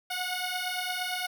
10% pulse beating tone pair, 725 / 733.7 Hz, F#5 / F#5, -35 / -15 cents, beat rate 8.7 Hz, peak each -25 / -25 dBFS, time 0.1-1.27 s, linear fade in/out 10 ms, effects none

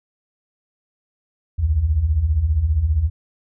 sine beating tone pair, 65.41 / 80.41 Hz, C2 / E2, 0 / -42 cents, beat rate 15 Hz, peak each -22 / -16 dBFS, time 1.58-3.1 s, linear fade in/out 20 ms, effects none

